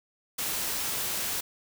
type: noise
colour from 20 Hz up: white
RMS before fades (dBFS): -31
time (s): 0.38-1.41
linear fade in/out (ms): 10
effects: none